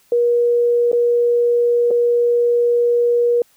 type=tone with dropouts; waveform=sine; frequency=477.9 Hz; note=A#4; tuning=43 cents sharp; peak=-12 dBFS; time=0.12-3.42 s; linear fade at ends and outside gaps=2 ms; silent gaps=0.917-0.929 / 1.907-1.911 s; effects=white hiss -56 dBFS RMS until 3.56 s